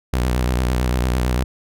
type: tone with vibrato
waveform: sawtooth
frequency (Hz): 62.1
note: B1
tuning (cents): +10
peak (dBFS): -13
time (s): 0.13-1.44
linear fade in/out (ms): 5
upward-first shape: triangle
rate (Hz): 8.9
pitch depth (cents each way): 100
effects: none